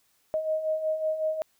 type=beating tone pair; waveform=sine; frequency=623 / 628.4 Hz; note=D#5 / D#5; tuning=+2 / +17 cents; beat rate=5.4 Hz; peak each=-33 / -26 dBFS; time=0.34-1.42 s; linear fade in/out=0 ms; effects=white hiss -68 dBFS RMS until 1.59 s